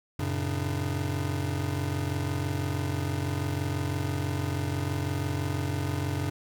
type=tone cluster; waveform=square; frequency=92.2 / 112.9 / 138.3 / 299.9 Hz; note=F#2 / A2 / C#3 / D4; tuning=-6 / +45 / -4 / +36 cents; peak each=-32 / -37 / -33 / -37 dBFS; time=0.19-6.3 s; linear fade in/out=5 ms; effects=none